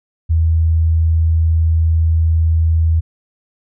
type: tone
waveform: sine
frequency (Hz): 81.2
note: E2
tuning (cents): -26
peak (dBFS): -10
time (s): 0.29-3.01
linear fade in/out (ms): 20
effects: none